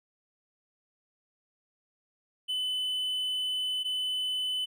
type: tone pair in turn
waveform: triangle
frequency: 3014 / 3014 Hz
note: F#7 / F#7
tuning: +31 / +31 cents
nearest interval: unison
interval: 0 cents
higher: neither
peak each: -27 dBFS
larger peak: neither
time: 2.48-3.84 / 3.84-4.66 s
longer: first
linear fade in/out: 20 ms
effects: none